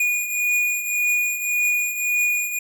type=beating tone pair; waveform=square; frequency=2449 / 2450.8 Hz; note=D#7 / D#7; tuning=-28 / -27 cents; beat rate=1.8 Hz; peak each=-21 / -27 dBFS; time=0-2.59 s; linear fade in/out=5 ms; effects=none